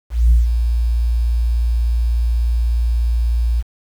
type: tone with ADSR envelope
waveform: sine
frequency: 58.27 Hz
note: A#1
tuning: in tune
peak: -5 dBFS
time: 0.1-3.63 s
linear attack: 210 ms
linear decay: 150 ms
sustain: -8 dB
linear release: 36 ms
effects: tanh soft clip ceiling -5 dBFS + 7-bit

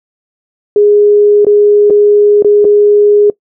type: tone with dropouts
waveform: sine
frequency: 413.8 Hz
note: G#4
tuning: 6 cents flat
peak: -3 dBFS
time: 0.76-3.3 s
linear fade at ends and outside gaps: 2 ms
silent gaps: 1.448-1.467 / 1.9-1.905 / 2.424-2.446 / 2.645-2.65 s
effects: noise-tail reverb RT60 0.1 s tail -21 dB re dry

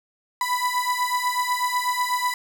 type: beating tone pair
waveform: 35% pulse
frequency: 987.8 / 995.9 Hz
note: B5 / B5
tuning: 0 / +14 cents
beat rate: 8.1 Hz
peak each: -23 dBFS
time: 0.41-2.34 s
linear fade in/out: 2 ms
effects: none

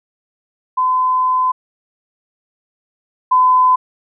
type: tone pair in turn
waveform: sine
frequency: 1019 / 1014.1 Hz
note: C6 / B5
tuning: -46 / +46 cents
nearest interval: unison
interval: 8 cents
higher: first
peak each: -12 / -8 dBFS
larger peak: second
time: 0.77-1.52 / 3.31-3.76 s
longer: first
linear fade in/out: 10 ms
effects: none

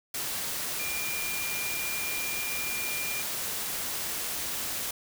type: tone in noise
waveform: sine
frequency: 2400 Hz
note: D7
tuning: 37 cents sharp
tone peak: -34 dBFS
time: 0.79-3.22 s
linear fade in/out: 5 ms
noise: white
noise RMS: -33 dBFS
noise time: 0.14-4.91 s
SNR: -4 dB
effects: none

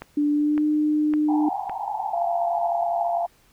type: click train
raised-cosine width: 0.5 ms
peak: -19 dBFS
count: 4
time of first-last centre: 0.02-1.696 s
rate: 1.79 Hz
type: tone with pitch glide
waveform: sine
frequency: 293.7 to 302.3 Hz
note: D4 to D#4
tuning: 0 to -50 cents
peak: -18 dBFS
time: 0.17-1.49 s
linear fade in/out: 5 ms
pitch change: +50 cents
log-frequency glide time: 0.31-0.65 s
type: band-pass noise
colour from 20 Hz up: white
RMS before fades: -29 dBFS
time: 1.28-3.27 s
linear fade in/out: 10 ms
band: 740 to 890 Hz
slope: 96 dB/octave
type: tone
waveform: sine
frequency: 690 Hz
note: F5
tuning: 21 cents flat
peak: -22 dBFS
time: 2.13-3.26 s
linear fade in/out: 5 ms
effects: pink hiss -59 dBFS RMS until 3.52 s

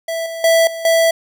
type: tone with level steps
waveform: square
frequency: 659.3 Hz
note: E5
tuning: in tune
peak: -20 / -25 / -10 / -25 / -11 dBFS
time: 0.08-1.11 s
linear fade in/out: 5 ms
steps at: 0.26 / 0.44 / 0.67 / 0.85 s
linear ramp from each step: 2 ms
effects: none

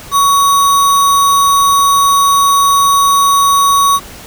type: tone with sample-and-hold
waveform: sine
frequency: 1125 Hz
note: C#6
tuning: 25 cents sharp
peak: -6 dBFS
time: 0.11-4 s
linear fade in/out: 50 ms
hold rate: 4900 Hz
effects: pink hiss -32 dBFS RMS until 4.26 s

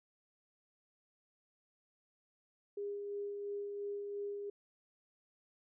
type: tone with tremolo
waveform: sine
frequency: 406.2 Hz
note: G#4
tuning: 38 cents flat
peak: -37 dBFS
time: 2.77-4.5 s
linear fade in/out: 5 ms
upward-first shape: sine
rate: 2.9 Hz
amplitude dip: 30%
effects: none

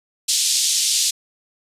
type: band-pass noise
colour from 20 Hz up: white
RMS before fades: -19 dBFS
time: 0.28-1.11 s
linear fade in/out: 10 ms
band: 3400 to 8400 Hz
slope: 24 dB/octave
effects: resampled to 32000 Hz

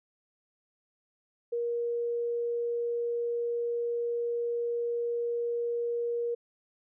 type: tone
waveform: sine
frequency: 472.9 Hz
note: A#4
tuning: 25 cents sharp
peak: -28 dBFS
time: 1.52-6.35 s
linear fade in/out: 10 ms
effects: none

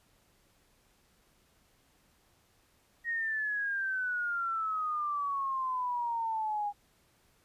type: exponential sweep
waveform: sine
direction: down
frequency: 1884 to 813 Hz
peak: -30 dBFS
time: 3.04-6.73 s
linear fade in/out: 50 ms
effects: pink hiss -68 dBFS RMS until 7.44 s + resampled to 32000 Hz

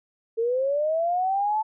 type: linear sweep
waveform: sine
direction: up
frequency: 444.9 to 880 Hz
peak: -21 dBFS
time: 0.37-1.63 s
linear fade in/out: 20 ms
effects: none

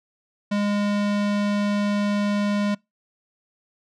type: tone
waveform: square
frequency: 204.9 Hz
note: G#3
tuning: 23 cents flat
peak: -21 dBFS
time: 0.51-2.75 s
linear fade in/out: 10 ms
effects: noise-tail reverb RT60 0.2 s tail -25 dB re dry + low-pass 5000 Hz 12 dB/octave

